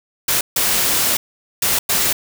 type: noise bursts at uneven times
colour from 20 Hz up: white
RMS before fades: -17 dBFS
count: 4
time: 0.28-0.41 / 0.56-1.17 / 1.62-1.79 / 1.89-2.13 s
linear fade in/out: 5 ms
effects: none